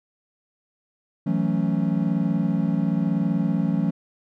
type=chord; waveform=triangle; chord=F# minor seventh; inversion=third; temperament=equal with one note detuned; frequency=164.05 / 185 / 220 / 277.2 Hz; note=E3 / F#3 / A3 / C#4; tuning=-8 / 0 / 0 / 0 cents; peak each=-23 / -22 / -24 / -26 dBFS; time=1.26-3.91 s; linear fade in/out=10 ms; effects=none